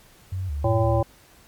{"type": "tone with vibrato", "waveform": "sine", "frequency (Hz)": 82.41, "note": "E2", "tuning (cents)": 0, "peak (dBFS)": -25, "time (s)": [0.32, 1.03], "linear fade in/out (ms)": 5, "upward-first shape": "square", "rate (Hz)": 2.9, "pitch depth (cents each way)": 220}
{"type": "harmonic tone", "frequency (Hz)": 112.6, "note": "A2", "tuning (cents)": 40, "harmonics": [1, 3, 5, 7, 9], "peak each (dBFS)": [-21, -27, -23, -27, -32], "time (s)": [0.64, 1.03], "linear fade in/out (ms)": 5}
{"effects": ["pink hiss -53 dBFS RMS until 1.47 s", "MP3 96 kbps"]}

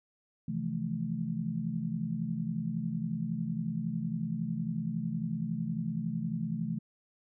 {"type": "chord", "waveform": "sine", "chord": "F major seventh", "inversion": "second", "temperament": "just", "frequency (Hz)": [130.96, 163.7, 174.61, 218.3], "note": ["C3", "E3", "F3", "A3"], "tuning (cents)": [2, -12, 0, -13], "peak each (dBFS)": [-40, -35, -38, -35], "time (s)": [0.48, 6.79], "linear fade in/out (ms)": 5, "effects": []}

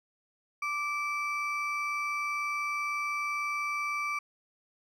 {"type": "ring-modulated tone", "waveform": "triangle", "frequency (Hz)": 1747, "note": "A6", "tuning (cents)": -13, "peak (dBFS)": -25, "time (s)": [0.62, 4.19], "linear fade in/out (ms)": 5, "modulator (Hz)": 574, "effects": []}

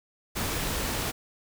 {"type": "noise", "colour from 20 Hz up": "pink", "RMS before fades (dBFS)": -30, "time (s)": [0.35, 1.12], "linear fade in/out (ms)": 20, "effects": []}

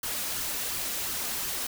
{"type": "noise with flanger", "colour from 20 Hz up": "white", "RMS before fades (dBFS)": -32, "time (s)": [0.03, 1.67], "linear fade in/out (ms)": 5, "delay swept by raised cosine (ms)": [0.63, 4.23], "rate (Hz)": 2.8, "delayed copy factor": 0.5, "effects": []}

